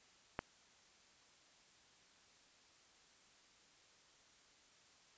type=click; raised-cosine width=0.5 ms; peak=-23 dBFS; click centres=0.391 s; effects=white hiss -67 dBFS RMS until 5.17 s + resampled to 16000 Hz